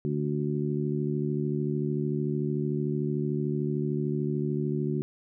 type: harmonic tone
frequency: 73.42 Hz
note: D2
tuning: in tune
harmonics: 2 / 3 / 4 / 5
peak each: -29 / -32 / -35 / -32 dBFS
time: 0.05-5.02 s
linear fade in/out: 0 ms
effects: none